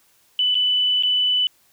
sine tone with dropouts, 2990 Hz, F#7, 17 cents sharp, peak -16 dBFS, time 0.39-1.47 s, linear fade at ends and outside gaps 1 ms, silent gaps 0.545-0.552 / 1.025-1.034 s, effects white hiss -59 dBFS RMS until 1.72 s

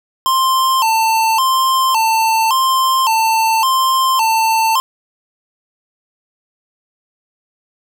square tone with vibrato, 968 Hz, B5, 35 cents flat, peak -12 dBFS, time 0.26-4.8 s, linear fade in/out 0 ms, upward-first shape square, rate 0.89 Hz, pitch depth 140 cents each way, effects none

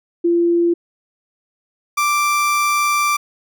sine / 30% pulse tone pair in turn, 342.6 / 1175.9 Hz, F4 / D6, -33 / +2 cents, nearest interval octave + major sixth, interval 2135 cents, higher second, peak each -12 dBFS, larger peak neither, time 0.24-0.74 / 1.97-3.17 s, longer second, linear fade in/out 10 ms, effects none

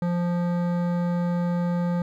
triangle tone with hard clipping, 174.61 Hz, F3, in tune, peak -24 dBFS, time 0.02-2.02 s, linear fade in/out 2 ms, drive 18 dB, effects none

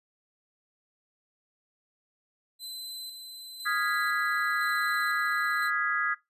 sawtooth tone with tremolo, 4042 Hz, B7, 39 cents sharp, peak -34 dBFS, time 2.59-5.71 s, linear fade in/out 50 ms, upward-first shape square, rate 0.99 Hz, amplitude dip 40%
sine chord, F half-diminished seventh, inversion third, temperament equal, 1244.5 / 1396.9 / 1661.2 / 1975.5 Hz, Eb6 / F6 / Ab6 / Cb7, 0 / 0 / 0 / 0 cents, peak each -31 / -34 / -28 / -34 dBFS, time 3.65-6.15 s, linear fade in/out 20 ms
effects noise-tail reverb RT60 0.2 s tail -20 dB re dry + resampled to 32000 Hz

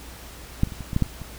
clicks, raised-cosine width 5 ms, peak -6 / -24 / -23 / -22 / -17 / -8 / -7 / -28 / -24 dBFS, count 9, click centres 0.634 / 0.673 / 0.722 / 0.807 / 0.932 / 0.964 / 1.023 / 1.064 / 1.217 s, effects added 60 Hz sine -43 dBFS peak until 1.38 s + pink hiss -43 dBFS RMS until 1.38 s

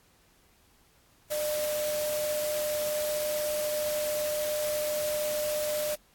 sine tone in noise, 600 Hz, D5, 37 cents sharp, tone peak -28 dBFS, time 1.3-5.96 s, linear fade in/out 20 ms, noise white, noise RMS -36 dBFS, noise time 1.3-5.96 s, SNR +5 dB, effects pink hiss -63 dBFS RMS until 6.14 s + AAC 64 kbps

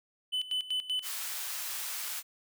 triangle tone with tremolo, 3013 Hz, F#7, 31 cents sharp, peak -27 dBFS, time 0.32-1.09 s, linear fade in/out 20 ms, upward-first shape square, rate 5.2 Hz, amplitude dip 80%
white high-pass noise, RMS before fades -37 dBFS, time 1.02-2.23 s, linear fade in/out 50 ms, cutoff 930 Hz, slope 12 dB/octave
effects none

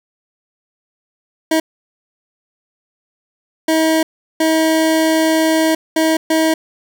25% pulse tone bursts at uneven times, 319.4 Hz, D#4, 45 cents sharp, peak -8 dBFS, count 5, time 1.51-1.6 / 3.68-4.03 / 4.4-5.75 / 5.96-6.17 / 6.3-6.54 s, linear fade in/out 5 ms, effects none

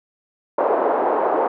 white band-pass noise, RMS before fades -19 dBFS, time 0.58-1.48 s, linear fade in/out 5 ms, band 360 to 890 Hz, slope 24 dB/octave, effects none

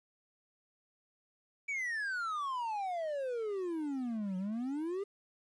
triangle exponential two-way sweep, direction down then up, 2320 to 181.8 to 410.7 Hz, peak -32 dBFS, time 1.68-5.04 s, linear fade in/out 10 ms, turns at 4.37 s, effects resampled to 22050 Hz + 11-bit

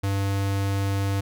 square tone, 98.6 Hz, G2, 11 cents sharp, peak -23 dBFS, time 0.03-1.21 s, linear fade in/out 10 ms, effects none

